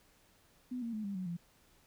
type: tone with pitch steps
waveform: sine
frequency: 250 / 231.9 / 215.1 / 199.57 / 185.14 / 171.74 Hz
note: B3 / A#3 / A3 / G3 / F#3 / F3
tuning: +21 / -9 / -39 / +31 / +1 / -29 cents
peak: -36 dBFS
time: 0.71-1.37 s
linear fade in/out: 10 ms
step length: 110 ms
effects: pink hiss -67 dBFS RMS until 1.86 s